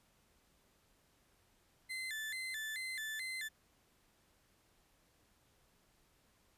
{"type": "tone with vibrato", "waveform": "35% pulse", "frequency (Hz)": 1900, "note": "A#6", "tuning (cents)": 33, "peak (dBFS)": -38, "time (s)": [1.89, 3.49], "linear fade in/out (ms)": 20, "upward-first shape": "square", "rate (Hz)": 2.3, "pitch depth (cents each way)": 140, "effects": ["pink hiss -72 dBFS RMS until 6.57 s", "resampled to 32000 Hz"]}